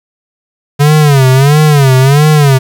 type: tone with vibrato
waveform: square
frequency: 141.2 Hz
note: C#3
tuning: 32 cents sharp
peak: -4 dBFS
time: 0.79-2.59 s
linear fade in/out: 20 ms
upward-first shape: sine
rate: 1.5 Hz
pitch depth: 150 cents each way
effects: 7-bit